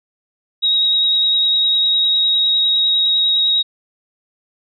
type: tone with vibrato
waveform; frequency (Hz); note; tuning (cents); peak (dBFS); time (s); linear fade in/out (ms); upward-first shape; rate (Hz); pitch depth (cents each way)
sine; 3796; A#7; +31; -12; 0.62-3.63; 20; sine; 9.9; 12
effects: none